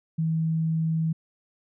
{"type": "tone", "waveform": "sine", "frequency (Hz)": 161.2, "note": "E3", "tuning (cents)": -38, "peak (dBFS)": -22, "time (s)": [0.18, 1.13], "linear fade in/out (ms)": 10, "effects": []}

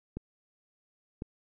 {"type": "clicks", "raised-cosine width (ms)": 3, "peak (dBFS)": -23, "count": 2, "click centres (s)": [0.17, 1.221], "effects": []}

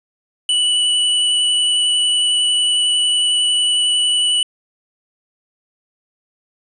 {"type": "tone with vibrato", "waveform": "square", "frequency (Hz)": 2960, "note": "F#7", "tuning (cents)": 0, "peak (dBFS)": -14, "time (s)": [0.49, 4.43], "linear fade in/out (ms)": 2, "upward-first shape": "triangle", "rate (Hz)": 11, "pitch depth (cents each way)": 12, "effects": ["resampled to 24000 Hz", "9-bit"]}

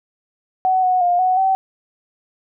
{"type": "tone with pitch steps", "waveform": "sine", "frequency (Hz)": [749, 736, 707, 741, 766], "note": ["F#5", "F#5", "F5", "F#5", "G5"], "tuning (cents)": [21, -9, 21, 2, -40], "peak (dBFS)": -13, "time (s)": [0.65, 1.55], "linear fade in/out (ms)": 0, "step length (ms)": 180, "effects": []}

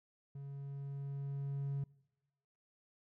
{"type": "tone with level ramp", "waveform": "triangle", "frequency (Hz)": 139.4, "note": "C#3", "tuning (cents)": 10, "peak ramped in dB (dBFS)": [-42, -32], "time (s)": [0.35, 1.84], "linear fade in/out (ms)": 5, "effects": ["noise-tail reverb RT60 1.0 s tail -25 dB re dry", "tanh soft clip ceiling -29 dBFS"]}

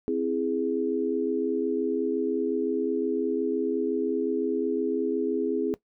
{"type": "chord", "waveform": "sine", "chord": "C augmented", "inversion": "none", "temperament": "equal", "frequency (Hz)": [261.6, 329.6, 415.3], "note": ["C4", "E4", "G#4"], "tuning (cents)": [0, 0, 0], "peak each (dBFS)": [-29, -29, -27], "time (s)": [0.08, 5.74], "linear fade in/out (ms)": 0, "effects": ["noise-tail reverb RT60 0.1 s tail -18 dB re dry"]}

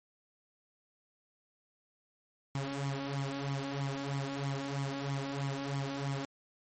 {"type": "tone with flanger", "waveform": "sawtooth", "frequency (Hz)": 138.59, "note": "C#3", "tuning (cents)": 0, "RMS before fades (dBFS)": -36, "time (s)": [2.55, 6.25], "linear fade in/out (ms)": 2, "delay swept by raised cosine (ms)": [0.91, 3.71], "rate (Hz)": 3.1, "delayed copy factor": 0.7, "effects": ["MP3 32 kbps"]}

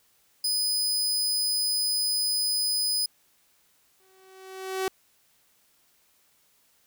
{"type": "tone", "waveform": "sawtooth", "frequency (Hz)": 5000, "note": "D#8", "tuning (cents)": 8, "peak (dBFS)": -21, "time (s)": [0.44, 3.06], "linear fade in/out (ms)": 5}
{"type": "tone with exponential growth", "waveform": "sawtooth", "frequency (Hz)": 379.2, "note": "F#4", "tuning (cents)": 43, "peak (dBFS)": -20, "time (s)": [4, 4.88], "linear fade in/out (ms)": 1, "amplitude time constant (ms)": 190}
{"effects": ["white hiss -65 dBFS RMS until 6.86 s"]}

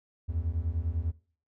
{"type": "beating tone pair", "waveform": "triangle", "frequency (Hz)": [77.1, 87.1], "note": ["D#2", "F2"], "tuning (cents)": [-15, -4], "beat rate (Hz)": 10, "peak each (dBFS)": -29, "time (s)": [0.28, 1.12], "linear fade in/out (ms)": 20, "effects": ["noise-tail reverb RT60 0.4 s tail -18 dB re dry"]}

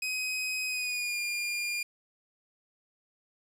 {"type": "tone with pitch glide", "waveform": "sawtooth", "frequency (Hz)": [2521, 2410], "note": ["D#7", "D7"], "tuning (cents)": [22, 44], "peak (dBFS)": -27, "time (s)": [0.02, 1.83], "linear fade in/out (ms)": 5, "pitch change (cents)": -78, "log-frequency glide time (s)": [0.67, 1.19], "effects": ["low-pass 12000 Hz 12 dB/octave", "9-bit"]}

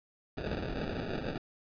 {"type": "noise with sample-and-hold", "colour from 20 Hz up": "violet", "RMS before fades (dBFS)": -36, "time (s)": [0.37, 1.38], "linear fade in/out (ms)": 2, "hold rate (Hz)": 1050, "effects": ["resampled to 11025 Hz"]}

